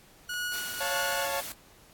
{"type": "tone with tremolo", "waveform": "sawtooth", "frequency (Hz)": 1457, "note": "F#6", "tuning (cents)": -27, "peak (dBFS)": -26, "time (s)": [0.29, 1.25], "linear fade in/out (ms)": 5, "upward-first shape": "triangle", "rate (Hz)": 1.7, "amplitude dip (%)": 65}
{"type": "clicks", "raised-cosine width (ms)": 0.2, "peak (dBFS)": -31, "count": 4, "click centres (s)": [0.338, 0.522, 0.582, 0.661]}
{"type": "noise", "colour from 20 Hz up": "white", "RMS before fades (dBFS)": -39, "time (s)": [0.53, 1.52], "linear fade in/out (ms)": 0}
{"type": "chord", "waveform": "sawtooth", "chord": "Db augmented", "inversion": "none", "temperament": "equal", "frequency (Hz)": [554.4, 698.5, 880], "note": ["Db5", "F5", "A5"], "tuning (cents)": [0, 0, 0], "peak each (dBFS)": [-29, -33, -31], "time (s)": [0.8, 1.41], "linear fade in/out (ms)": 10}
{"effects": ["pink hiss -57 dBFS RMS until 1.93 s", "AAC 64 kbps"]}